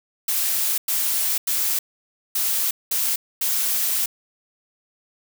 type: noise bursts at uneven times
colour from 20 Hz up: blue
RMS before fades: -22 dBFS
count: 6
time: 0.28-0.78 / 0.88-1.38 / 1.47-1.79 / 2.35-2.71 / 2.91-3.16 / 3.41-4.06 s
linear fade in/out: 5 ms
effects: none